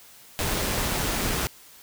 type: noise with amplitude modulation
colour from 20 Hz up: pink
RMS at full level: -25 dBFS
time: 0.39-1.47 s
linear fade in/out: 0 ms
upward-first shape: sine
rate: 182 Hz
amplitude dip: 30%
effects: white hiss -50 dBFS RMS until 1.82 s